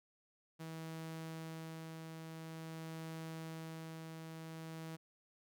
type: tone with tremolo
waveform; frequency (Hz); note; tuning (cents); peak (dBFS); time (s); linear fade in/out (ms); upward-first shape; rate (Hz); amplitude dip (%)
sawtooth; 161.5; E3; -35; -40; 0.59-4.97; 20; sine; 0.48; 30
effects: none